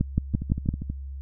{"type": "two click trains", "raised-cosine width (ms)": 5, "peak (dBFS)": [-9, -18], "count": [5, 8], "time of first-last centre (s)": [[0.01, 0.689], [0.34, 0.9]], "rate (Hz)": [5.89, 12.5], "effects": ["added 68 Hz sine -33 dBFS peak until 1.21 s"]}